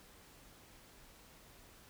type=silence; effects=pink hiss -60 dBFS RMS until 1.89 s